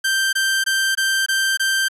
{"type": "tone bursts", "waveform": "sawtooth", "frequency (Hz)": 1568, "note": "G6", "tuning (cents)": 0, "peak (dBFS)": -13, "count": 6, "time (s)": [0.04, 1.885], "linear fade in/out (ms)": 10, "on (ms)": 290, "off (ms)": 21, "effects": ["resampled to 32000 Hz"]}